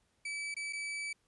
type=tone with dropouts; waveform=40% pulse; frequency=2301 Hz; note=D7; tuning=36 cents flat; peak=-36 dBFS; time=0.25-1.13 s; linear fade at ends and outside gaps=5 ms; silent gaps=0.543-0.565 / 0.727-0.731 s; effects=pink hiss -75 dBFS RMS until 1.27 s + resampled to 24000 Hz